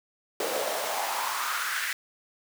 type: noise with high-pass filter sweep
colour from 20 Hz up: pink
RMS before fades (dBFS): -30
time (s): 0.4-1.93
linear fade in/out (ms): 2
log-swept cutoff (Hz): 440 to 1800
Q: 3.6
effects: none